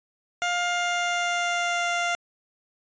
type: tone with pitch glide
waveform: 15% pulse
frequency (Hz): 705 to 696.5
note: F5 to F5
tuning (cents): +16 to -5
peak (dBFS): -17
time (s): 0.42-2.15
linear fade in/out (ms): 0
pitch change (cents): -21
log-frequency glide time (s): 0.68-1.88
effects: resampled to 16000 Hz